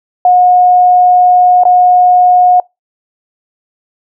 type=tone with dropouts; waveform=sine; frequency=723 Hz; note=F#5; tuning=40 cents flat; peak=-3 dBFS; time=0.25-2.6 s; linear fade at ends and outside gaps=2 ms; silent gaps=1.636-1.652 s; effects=noise-tail reverb RT60 0.2 s tail -25 dB re dry